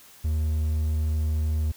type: tone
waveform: triangle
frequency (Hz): 77.4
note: D#2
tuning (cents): -9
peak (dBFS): -20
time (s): 0.24-1.72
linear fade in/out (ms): 10
effects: white hiss -51 dBFS RMS until 1.76 s